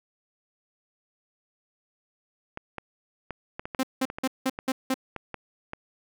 clicks, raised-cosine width 0.5 ms, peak -19 dBFS, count 12, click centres 2.574 / 2.783 / 3.307 / 3.595 / 3.655 / 3.748 / 4.101 / 4.185 / 4.589 / 5.163 / 5.343 / 5.734 s
sawtooth tone bursts, 262.2 Hz, C4, 4 cents sharp, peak -19 dBFS, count 6, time 3.79-4.942 s, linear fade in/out 5 ms, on 42 ms, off 180 ms
effects none

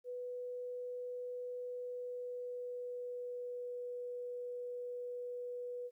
sine tone with pitch glide, 494.3 to 490.3 Hz, B4 to B4, +1 to -13 cents, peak -40 dBFS, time 0.04-5.91 s, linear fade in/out 50 ms, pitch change -14 cents, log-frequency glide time 1.6-3.73 s, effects 13-bit

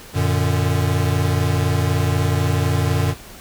square chord, Gb augmented, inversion none, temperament equal with one note detuned, 92.5 / 116.54 / 148.54 Hz, Gb2 / Bb2 / D3, 0 / 0 / +20 cents, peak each -20 / -23 / -22 dBFS, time 0.13-3.15 s, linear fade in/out 50 ms, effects pink hiss -40 dBFS RMS until 3.4 s

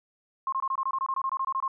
sine tone bursts, 1068 Hz, C6, 35 cents sharp, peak -25 dBFS, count 16, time 0.47-1.679 s, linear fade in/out 2 ms, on 54 ms, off 23 ms, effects none

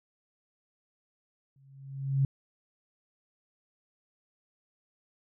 sine tone with exponential growth, 136.4 Hz, C#3, 28 cents flat, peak -20 dBFS, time 1.56-2.25 s, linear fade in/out 2 ms, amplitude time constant 150 ms, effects none

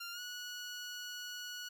15% pulse tone with pitch glide, 1393 to 1463.9 Hz, F6 to F#6, -5 to -19 cents, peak -36 dBFS, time 0-1.69 s, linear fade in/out 10 ms, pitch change +86 cents, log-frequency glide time 0.12-0.2 s, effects none

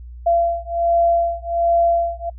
sine beating tone pair, 681 / 682.3 Hz, F5 / F5, -44 / -41 cents, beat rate 1.3 Hz, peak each -18 dBFS, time 0.26-2.3 s, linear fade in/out 10 ms, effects noise-tail reverb RT60 0.1 s tail -26 dB re dry + added 60 Hz sine -33 dBFS peak until 2.38 s

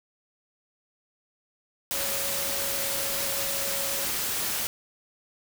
sine tone in noise, 554.4 Hz, C#5, in tune, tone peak -37 dBFS, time 1.94-4.05 s, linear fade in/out 0 ms, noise white, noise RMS -29 dBFS, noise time 1.91-4.67 s, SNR -11 dB, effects none

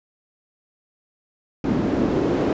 pink noise with band-pass filter sweep, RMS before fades -21 dBFS, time 1.64-2.53 s, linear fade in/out 2 ms, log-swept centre 240 to 370 Hz, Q 1.8, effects resampled to 16000 Hz

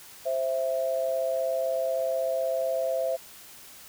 sine tone pair together, 526 / 662.1 Hz, C5 / E5, +9 / +7 cents, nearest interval major third, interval 398 cents, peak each -28 / -27 dBFS, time 0.25-3.17 s, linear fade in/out 20 ms, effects white hiss -48 dBFS RMS until 3.88 s

